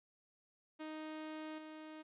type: tone with level steps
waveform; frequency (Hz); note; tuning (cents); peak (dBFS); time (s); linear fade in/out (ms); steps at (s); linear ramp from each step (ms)
sawtooth; 311.1; D#4; 0; -40 / -45; 0.79-2.03; 20; 1.58; 5
effects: resampled to 8000 Hz